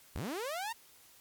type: linear sweep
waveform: sawtooth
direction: up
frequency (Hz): 38.31 to 947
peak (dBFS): -32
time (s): 0.15-0.73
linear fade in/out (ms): 10
effects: white hiss -60 dBFS RMS until 1.2 s + MP3 96 kbps